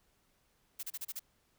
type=noise bursts; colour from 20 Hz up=blue; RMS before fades=-40 dBFS; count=6; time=0.79-1.196 s; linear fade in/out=10 ms; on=41 ms; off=32 ms; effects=pink hiss -73 dBFS RMS until 1.58 s